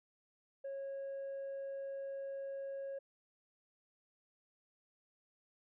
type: tone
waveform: sine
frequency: 548 Hz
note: C#5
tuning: 20 cents flat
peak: -38 dBFS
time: 0.64-2.99 s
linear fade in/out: 10 ms
effects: tanh soft clip ceiling -39 dBFS